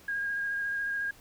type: tone with vibrato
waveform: sine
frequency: 1627 Hz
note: G#6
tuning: 36 cents flat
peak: -29 dBFS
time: 0.08-1.11 s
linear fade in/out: 5 ms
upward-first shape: square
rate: 14 Hz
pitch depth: 12 cents each way
effects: pink hiss -56 dBFS RMS until 1.2 s